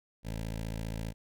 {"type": "tone with notch filter", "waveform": "15% pulse", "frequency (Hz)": 55, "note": "A1", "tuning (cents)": 0, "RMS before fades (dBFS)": -37, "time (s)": [0.23, 1.14], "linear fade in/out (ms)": 50, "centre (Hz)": 1200, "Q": 1.7, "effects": []}